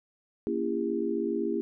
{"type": "chord", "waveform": "sine", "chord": "A# diminished seventh", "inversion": "none", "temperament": "just", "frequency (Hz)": [233.1, 279.7, 335.6, 402.8], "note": ["A#3", "C#4", "E4", "G4"], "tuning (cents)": [0, 16, 31, 47], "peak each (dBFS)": [-33, -35, -31, -31], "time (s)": [0.47, 1.61], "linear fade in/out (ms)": 0, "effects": []}